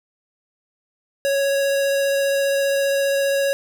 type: tone with vibrato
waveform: square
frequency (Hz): 554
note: C#5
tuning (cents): -1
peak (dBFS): -18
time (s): 1.25-3.53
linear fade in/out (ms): 0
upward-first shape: triangle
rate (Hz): 15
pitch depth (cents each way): 9
effects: none